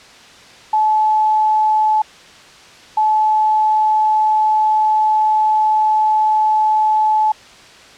sine tone bursts at uneven times, 862 Hz, A5, 36 cents flat, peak -11 dBFS, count 2, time 0.73-2.02 / 2.97-7.32 s, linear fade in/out 5 ms, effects white hiss -41 dBFS RMS until 7.97 s + low-pass 5000 Hz 12 dB/octave

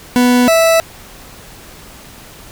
40% pulse tone pair in turn, 246.9 / 657.1 Hz, B3 / E5, 0 / -6 cents, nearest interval octave + perfect fourth, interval 1694 cents, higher second, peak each -7 dBFS, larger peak neither, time 0.16-0.48 / 0.48-0.8 s, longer neither, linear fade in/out 0 ms, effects pink hiss -37 dBFS RMS until 2.51 s

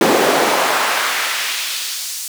brown noise with high-pass filter sweep, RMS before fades -17 dBFS, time 0.01-2.28 s, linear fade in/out 2 ms, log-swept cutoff 320 to 7100 Hz, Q 1, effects high-pass 200 Hz 12 dB/octave

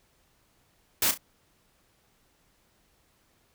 white noise with echo, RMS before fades -24 dBFS, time 1.02-1.11 s, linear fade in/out 2 ms, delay 33 ms, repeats 2, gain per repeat -10 dB, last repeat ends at 1.176 s, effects pink hiss -67 dBFS RMS until 3.54 s

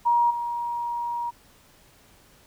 sine tone with level steps, 949 Hz, A#5, 31 cents sharp, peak -17 / -26 dBFS, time 0.05-1.31 s, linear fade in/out 20 ms, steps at 0.3 s, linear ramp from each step 10 ms, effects pink hiss -56 dBFS RMS until 2.46 s

